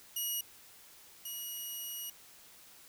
5% pulse tone pair in turn, 2900 / 2900 Hz, F#7 / F#7, -35 / -35 cents, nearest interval unison, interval 0 cents, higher neither, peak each -25 / -31 dBFS, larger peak first, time 0.16-0.41 / 1.25-2.1 s, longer second, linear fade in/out 5 ms, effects white hiss -57 dBFS RMS until 2.88 s

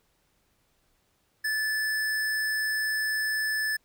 sine tone with hard clipping, 1742 Hz, A6, 18 cents flat, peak -27 dBFS, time 1.44-3.77 s, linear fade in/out 10 ms, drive 17 dB, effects pink hiss -70 dBFS RMS until 3.84 s

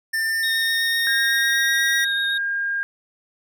square tone with pitch glide, 1793 to 1898.5 Hz, A6 to A#6, +32 to +31 cents, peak -21 dBFS, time 0.13-2.05 s, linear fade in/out 10 ms, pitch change +99 cents, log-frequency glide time 0.26-1.87 s
triangle tone with vibrato, 3729 Hz, A#7, in tune, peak -23 dBFS, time 0.43-2.38 s, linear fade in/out 5 ms, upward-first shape square, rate 8 Hz, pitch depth 13 cents each way
sine tone, 1613 Hz, G6, 49 cents sharp, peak -21 dBFS, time 1.07-2.83 s, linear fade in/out 0 ms
effects none

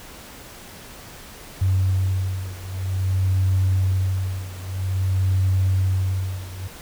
sine beating tone pair, 94.1 / 94.61 Hz, F#2 / F#2, +30 / +39 cents, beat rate 0.51 Hz, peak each -20 / -22 dBFS, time 1.61-6.68 s, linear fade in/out 10 ms, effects tanh soft clip ceiling -11 dBFS + pink hiss -41 dBFS RMS until 6.81 s

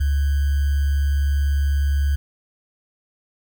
sine tone with sample-and-hold, 70.7 Hz, C#2, 35 cents sharp, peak -16 dBFS, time 0-2.16 s, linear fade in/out 10 ms, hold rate 1575 Hz, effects none

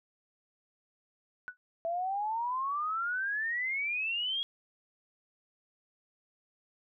sine tone with exponential decay, 1480 Hz, F#6, in tune, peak -33 dBFS, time 1.48-1.57 s, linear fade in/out 0 ms, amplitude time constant 18 ms
sine exponential sweep, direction up, 659.3 to 3322 Hz, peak -30 dBFS, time 1.85-4.43 s, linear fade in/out 0 ms
effects none

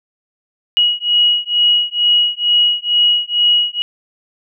sine beating tone pair, 2903 / 2905.2 Hz, F#7 / F#7, -34 / -32 cents, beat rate 2.2 Hz, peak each -14 dBFS, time 0.77-3.82 s, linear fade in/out 0 ms, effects none

